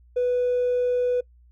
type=tone with hard clipping; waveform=sine; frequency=493.9 Hz; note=B4; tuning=in tune; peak=-20 dBFS; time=0.16-1.21 s; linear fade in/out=10 ms; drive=1 dB; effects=noise-tail reverb RT60 0.1 s tail -23 dB re dry + added 60 Hz sine -51 dBFS peak until 1.51 s